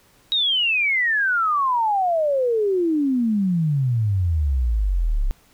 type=exponential sweep; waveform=sine; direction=down; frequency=3844 to 32 Hz; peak=-17 dBFS; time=0.32-5.31 s; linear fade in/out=0 ms; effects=pink hiss -56 dBFS RMS until 5.53 s